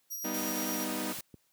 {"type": "tone with tremolo", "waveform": "15% pulse", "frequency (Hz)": 5730, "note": "F8", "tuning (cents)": 44, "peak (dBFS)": -30, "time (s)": [0.1, 0.85], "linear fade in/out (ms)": 20, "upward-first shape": "square", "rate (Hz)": 8.4, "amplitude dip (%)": 25}
{"type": "chord", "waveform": "sawtooth", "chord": "G augmented", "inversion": "none", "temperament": "equal", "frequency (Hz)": [196, 246.9, 311.1], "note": ["G3", "B3", "D#4"], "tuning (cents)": [0, 0, 0], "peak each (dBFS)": [-36, -34, -33], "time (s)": [0.24, 1.13], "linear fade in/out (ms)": 10}
{"type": "noise", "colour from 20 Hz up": "white", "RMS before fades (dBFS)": -40, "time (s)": [0.34, 1.21], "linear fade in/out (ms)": 5}
{"type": "clicks", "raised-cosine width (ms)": 3, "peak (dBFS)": -34, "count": 2, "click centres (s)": [1.187, 1.342]}
{"effects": ["white hiss -72 dBFS RMS until 1.52 s", "high-pass 80 Hz 12 dB/octave"]}